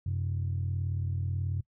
sine tone pair together, 92.41 / 130.81 Hz, F#2 / C3, -2 / 0 cents, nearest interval tritone, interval 602 cents, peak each -29 / -33 dBFS, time 0.06-1.61 s, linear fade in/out 5 ms, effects noise-tail reverb RT60 0.1 s tail -21 dB re dry + tanh soft clip ceiling -23 dBFS

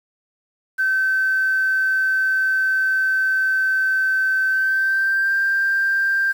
sine tone with pitch glide, 1539 to 1582.3 Hz, G6 to G6, -32 to +16 cents, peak -15 dBFS, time 0.78-6.33 s, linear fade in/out 20 ms, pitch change +48 cents, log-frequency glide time 4.49-5.34 s, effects tanh soft clip ceiling -12 dBFS + 7-bit

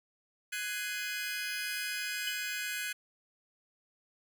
sawtooth chord, Ab dominant seventh, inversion third, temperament just, 1495.1 / 1661.2 / 2077 / 2492 Hz, Gb6 / Ab6 / C7 / Eb7, +18 / 0 / -13 / +2 cents, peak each -36 / -36 / -40 / -36 dBFS, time 0.52-2.93 s, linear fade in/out 10 ms
sine tone with exponential decay, 2995 Hz, F#7, 20 cents sharp, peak -29 dBFS, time 2.27-2.37 s, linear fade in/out 5 ms, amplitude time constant 20 ms
effects none

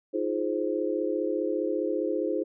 sine chord, F minor seventh, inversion third, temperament just, 314.3 / 349.2 / 419.1 / 523.8 Hz, Eb4 / F4 / Ab4 / C5, +18 / 0 / +16 / +2 cents, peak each -31 dBFS, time 0.13-2.44 s, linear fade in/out 20 ms, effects none

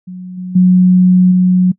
sine tone with level steps, 182.6 Hz, F#3, 23 cents flat, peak -24 / -20 / -4 / -6 dBFS, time 0.07-1.72 s, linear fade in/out 10 ms, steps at 0.37 / 0.55 / 1.31 s, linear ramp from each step 10 ms, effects noise-tail reverb RT60 0.1 s tail -23 dB re dry

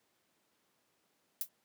violet noise with exponential decay, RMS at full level -30 dBFS, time 1.41-1.49 s, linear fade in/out 1 ms, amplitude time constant 16 ms, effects pink hiss -75 dBFS RMS until 1.64 s + high-pass 200 Hz 12 dB/octave

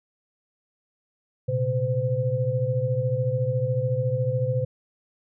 sine tone cluster, 117.9 / 131.8 / 512 Hz, A#2 / C3 / C5, +20 / +13 / -38 cents, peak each -26 dBFS, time 1.48-4.65 s, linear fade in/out 10 ms, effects none

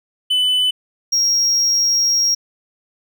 triangle tone pair in turn, 3002 / 5602 Hz, F#7 / F8, +24 / +4 cents, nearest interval major seventh, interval 1080 cents, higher second, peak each -12 dBFS, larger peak neither, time 0.3-0.71 / 1.12-2.35 s, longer second, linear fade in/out 10 ms, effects none

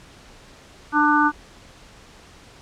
harmonic tone, 297.4 Hz, D4, 22 cents sharp, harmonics 1 / 3 / 4 / 5, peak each -20 / -20 / -20 / -20 dBFS, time 0.92-1.32 s, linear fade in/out 50 ms, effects pink hiss -47 dBFS RMS until 2.61 s + low-pass 7000 Hz 12 dB/octave

